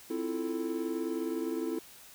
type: chord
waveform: triangle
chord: F major seventh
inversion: second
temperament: equal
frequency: 261.6 / 329.6 / 349.2 / 440 Hz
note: C4 / E4 / F4 / A4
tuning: 0 / 0 / 0 / 0 cents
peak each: -36 / -32 / -38 / -36 dBFS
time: 0.1-1.79 s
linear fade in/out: 5 ms
effects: white hiss -53 dBFS RMS until 2.14 s